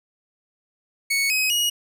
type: tone with pitch steps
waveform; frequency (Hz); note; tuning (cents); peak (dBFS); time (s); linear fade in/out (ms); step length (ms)
sawtooth; 2217 / 2532 / 2892; C#7 / D#7 / F#7; 0 / +30 / -40; -16; 1.1-1.7; 10; 200
effects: none